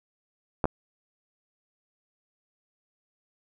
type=clicks; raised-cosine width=1 ms; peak=-10 dBFS; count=2; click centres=0.642 / 0.655 s; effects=none